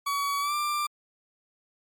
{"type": "tone with pitch glide", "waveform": "40% pulse", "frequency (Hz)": [1132, 1184.9], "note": ["C#6", "D6"], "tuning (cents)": [36, 15], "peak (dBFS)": -25, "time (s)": [0.06, 0.87], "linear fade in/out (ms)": 10, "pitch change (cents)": 79, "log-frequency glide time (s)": [0.4, 0.54], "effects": ["MP3 96 kbps"]}